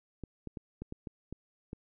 clicks, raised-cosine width 3 ms, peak -27 dBFS, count 8, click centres 0.237 / 0.473 / 0.572 / 0.82 / 0.924 / 1.072 / 1.326 / 1.731 s, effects none

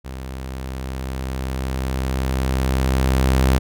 sawtooth tone with level ramp, 65.41 Hz, C2, in tune, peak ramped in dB -26 to -9 dBFS, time 0.04-3.59 s, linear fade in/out 20 ms, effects none

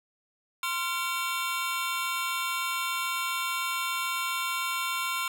square tone cluster, 1045 / 1380 / 2271 / 2741 / 3601 Hz, C6 / F6 / C#7 / F7 / A7, -2 / -21 / +41 / -33 / +39 cents, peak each -34 / -35 / -36 / -37 / -38 dBFS, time 0.63-5.28 s, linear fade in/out 2 ms, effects none

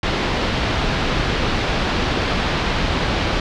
pink low-pass noise, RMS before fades -20 dBFS, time 0.03-3.4 s, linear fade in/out 2 ms, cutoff 4400 Hz, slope 24 dB/octave, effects none

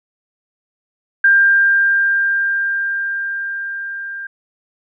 sine tone with level ramp, 1594 Hz, G6, 28 cents sharp, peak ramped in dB -7 to -25 dBFS, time 1.24-4.27 s, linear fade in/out 5 ms, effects none

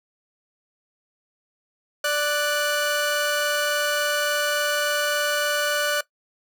sawtooth tone pair together, 587.3 / 1480 Hz, D5 / F#6, 0 / 0 cents, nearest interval octave + major third, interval 1600 cents, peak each -20 / -20 dBFS, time 2.04-6.01 s, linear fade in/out 5 ms, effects noise-tail reverb RT60 0.1 s tail -18 dB re dry

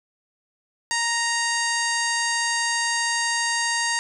harmonic tone, 932.3 Hz, A#5, in tune, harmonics 1 / 2 / 3 / 4 / 5 / 6 / 7 / 8 / 9 / 10, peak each -28 / -25 / -33 / -36 / -29 / -39 / -30 / -34 / -36 / -37 dBFS, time 0.91-3.99 s, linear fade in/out 0 ms, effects none

